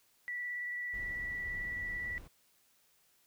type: tone with vibrato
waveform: sine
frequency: 1955 Hz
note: B6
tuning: 18 cents flat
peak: -36 dBFS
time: 0.28-2.18 s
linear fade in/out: 0 ms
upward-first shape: triangle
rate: 18 Hz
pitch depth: 14 cents each way
type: noise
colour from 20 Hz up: brown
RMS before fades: -48 dBFS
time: 0.93-2.28 s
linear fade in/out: 10 ms
effects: white hiss -70 dBFS RMS until 3.26 s